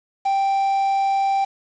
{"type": "tone", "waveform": "triangle", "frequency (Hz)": 784, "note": "G5", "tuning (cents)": 0, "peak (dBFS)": -15, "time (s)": [0.25, 1.45], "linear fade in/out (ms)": 10, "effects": ["resampled to 16000 Hz", "7-bit"]}